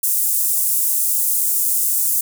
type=high-pass noise; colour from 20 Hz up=pink; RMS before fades=-18 dBFS; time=0.03-2.21 s; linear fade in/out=5 ms; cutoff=8700 Hz; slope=24 dB/octave; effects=none